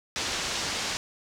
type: low-pass noise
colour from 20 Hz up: white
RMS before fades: -31 dBFS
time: 0.16-0.97 s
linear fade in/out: 0 ms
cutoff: 6500 Hz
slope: 24 dB/octave
effects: none